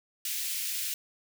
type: high-pass noise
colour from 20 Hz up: white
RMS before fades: -33 dBFS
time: 0.25-0.94 s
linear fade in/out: 2 ms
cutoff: 2100 Hz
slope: 24 dB/octave
effects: none